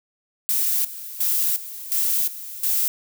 violet noise with tremolo, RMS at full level -21 dBFS, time 0.49-2.88 s, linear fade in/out 0 ms, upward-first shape square, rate 1.4 Hz, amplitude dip 80%, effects none

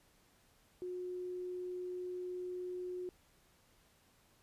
sine tone, 361.9 Hz, F#4, 38 cents flat, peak -39 dBFS, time 0.82-3.09 s, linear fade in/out 0 ms, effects pink hiss -69 dBFS RMS until 4.42 s + resampled to 32000 Hz

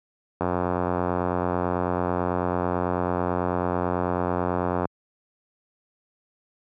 click train, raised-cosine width 1 ms, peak -10 dBFS, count 397, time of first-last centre 0.41-4.854 s, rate 89.1 Hz, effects high-pass 80 Hz 12 dB/octave

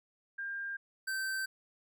sine / square tone pair in turn, 1600 / 1550.9 Hz, G6 / G6, +35 / -19 cents, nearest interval minor second, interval 54 cents, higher first, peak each -36 / -34 dBFS, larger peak second, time 0.38-0.77 / 1.07-1.46 s, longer neither, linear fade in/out 10 ms, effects none

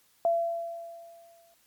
sine tone with exponential decay, 676 Hz, E5, 43 cents sharp, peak -20 dBFS, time 0.25-1.54 s, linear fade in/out 1 ms, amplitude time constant 280 ms, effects white hiss -65 dBFS RMS until 1.66 s + MP3 96 kbps

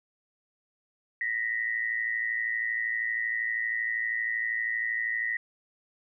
sine tone pair together, 1862.8 / 1975.5 Hz, A#6 / B6, -2 / 0 cents, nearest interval minor second, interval 102 cents, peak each -30 / -30 dBFS, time 1.21-5.37 s, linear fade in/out 2 ms, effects none

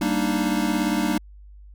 square chord, Eb major seventh, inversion first, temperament equal, 196 / 233.1 / 293.7 / 311.1 Hz, G3 / Bb3 / D4 / Eb4, 0 / 0 / 0 / 0 cents, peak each -27 dBFS, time 0.01-1.18 s, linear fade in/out 5 ms, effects added 50 Hz sine -42 dBFS peak until 1.74 s

